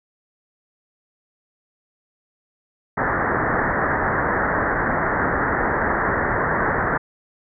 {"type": "low-pass noise", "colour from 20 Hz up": "white", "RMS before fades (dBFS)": -21, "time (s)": [2.97, 6.98], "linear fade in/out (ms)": 10, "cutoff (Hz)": 1900, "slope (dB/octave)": 96, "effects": []}